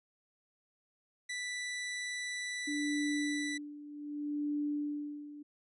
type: tone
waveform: sawtooth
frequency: 1975.5 Hz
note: B6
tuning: in tune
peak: -33 dBFS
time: 1.29-3.58 s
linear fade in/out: 10 ms
type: tone with tremolo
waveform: sine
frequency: 293.7 Hz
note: D4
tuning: in tune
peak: -31 dBFS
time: 2.67-5.43 s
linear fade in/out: 10 ms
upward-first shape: sine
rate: 0.65 Hz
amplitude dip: 80%
effects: resampled to 24000 Hz